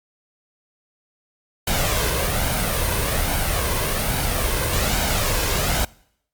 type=noise with flanger; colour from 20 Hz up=pink; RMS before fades=-21 dBFS; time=1.67-5.85 s; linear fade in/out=5 ms; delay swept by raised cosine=1.3 to 1.98 ms; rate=1.2 Hz; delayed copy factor=+0.5; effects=noise-tail reverb RT60 0.7 s tail -24 dB re dry + Opus 48 kbps